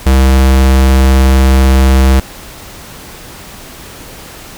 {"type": "tone", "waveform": "square", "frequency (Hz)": 66, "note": "C2", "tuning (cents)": 16, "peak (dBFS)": -5, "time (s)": [0.06, 2.2], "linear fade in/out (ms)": 5, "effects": ["pink hiss -31 dBFS RMS until 4.57 s"]}